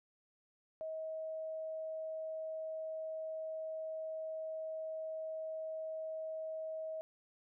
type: tone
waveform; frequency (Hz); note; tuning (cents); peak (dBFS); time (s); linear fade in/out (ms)
sine; 636; D#5; +38; -39; 0.81-7.01; 0
effects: none